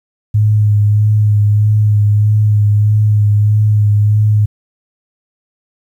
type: tone with vibrato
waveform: sine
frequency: 105.2 Hz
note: G#2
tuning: 23 cents sharp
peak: -7 dBFS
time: 0.34-4.46 s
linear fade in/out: 10 ms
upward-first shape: sine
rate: 1.6 Hz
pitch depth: 22 cents each way
effects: 8-bit